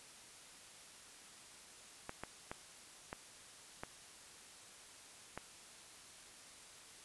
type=clicks; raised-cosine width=0.5 ms; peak=-27 dBFS; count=6; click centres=2.094 / 2.236 / 2.515 / 3.129 / 3.835 / 5.376 s; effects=white hiss -57 dBFS RMS until 7.04 s + resampled to 24000 Hz